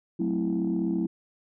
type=chord; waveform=sine; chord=F# half-diminished seventh; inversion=none; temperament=equal; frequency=185 / 220 / 261.6 / 329.6 Hz; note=F#3 / A3 / C4 / E4; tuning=0 / 0 / 0 / 0 cents; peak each=-28 / -30 / -32 / -27 dBFS; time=0.19-1.07 s; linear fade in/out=10 ms; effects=tanh soft clip ceiling -18 dBFS